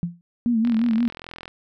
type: tone with exponential decay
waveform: sine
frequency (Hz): 172.3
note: F3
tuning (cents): -23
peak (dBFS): -18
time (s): 0.03-0.21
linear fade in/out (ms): 0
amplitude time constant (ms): 39
type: tone with vibrato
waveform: sine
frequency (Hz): 230.2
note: A#3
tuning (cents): -22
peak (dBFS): -17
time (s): 0.46-1.08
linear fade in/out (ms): 0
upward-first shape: sine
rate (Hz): 5.7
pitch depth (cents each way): 82
type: click train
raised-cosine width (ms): 0.3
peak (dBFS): -20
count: 36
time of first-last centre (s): 0.65-1.479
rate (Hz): 42.2
effects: none